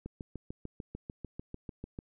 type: click train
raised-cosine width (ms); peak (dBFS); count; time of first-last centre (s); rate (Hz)
3; -27; 14; 0.06-1.989; 6.74
effects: none